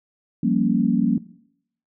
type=chord; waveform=sine; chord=G half-diminished seventh; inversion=third; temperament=equal; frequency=174.61 / 196 / 233.1 / 277.2 Hz; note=F3 / G3 / Bb3 / Db4; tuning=0 / 0 / 0 / 0 cents; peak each=-24 / -23 / -20 / -24 dBFS; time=0.43-1.18 s; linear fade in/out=5 ms; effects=noise-tail reverb RT60 0.7 s tail -18 dB re dry